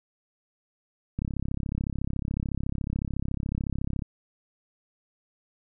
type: click train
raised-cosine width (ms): 5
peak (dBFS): -17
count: 97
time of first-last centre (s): 1.19-4.022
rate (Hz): 33.9
effects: none